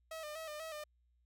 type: tone with vibrato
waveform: sawtooth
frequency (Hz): 622.3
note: D#5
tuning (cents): 0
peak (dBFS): -39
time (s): 0.11-0.84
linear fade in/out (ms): 5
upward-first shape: square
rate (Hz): 4.1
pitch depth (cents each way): 57
effects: added 60 Hz sine -70 dBFS peak until 1.25 s